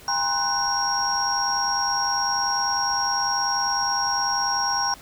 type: tone cluster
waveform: sine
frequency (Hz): 805 / 954 / 1044 / 1496 / 5590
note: G5 / A#5 / C6 / F#6 / F8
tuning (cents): +46 / +40 / -4 / +19 / +1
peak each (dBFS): -27 / -29 / -29 / -31 / -24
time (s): 0.08-4.94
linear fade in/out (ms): 2
effects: pink hiss -46 dBFS RMS until 5.01 s